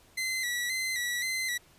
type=tone with vibrato; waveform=sawtooth; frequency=2000 Hz; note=B6; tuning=21 cents sharp; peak=-26 dBFS; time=0.17-1.58 s; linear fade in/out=10 ms; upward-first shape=square; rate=1.9 Hz; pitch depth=51 cents each way; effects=pink hiss -60 dBFS RMS until 1.78 s + resampled to 32000 Hz